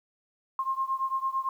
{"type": "beating tone pair", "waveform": "sine", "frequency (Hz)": [1062, 1070.9], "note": ["C6", "C6"], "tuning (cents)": [25, 40], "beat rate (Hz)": 8.9, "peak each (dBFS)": [-29, -31], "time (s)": [0.59, 1.49], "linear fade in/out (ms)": 2, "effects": ["10-bit"]}